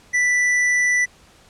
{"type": "tone with hard clipping", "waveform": "triangle", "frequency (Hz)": 1975.5, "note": "B6", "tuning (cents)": 0, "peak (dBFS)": -17, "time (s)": [0.13, 1.06], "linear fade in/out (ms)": 20, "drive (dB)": 12, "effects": ["pink hiss -51 dBFS RMS until 1.49 s", "low-pass 9000 Hz 12 dB/octave"]}